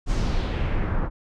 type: noise with low-pass filter sweep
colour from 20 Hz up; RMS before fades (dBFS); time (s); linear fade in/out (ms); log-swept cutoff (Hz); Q
brown; -23; 0.06-1.1; 50; 7500 to 1200; 1.7
effects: none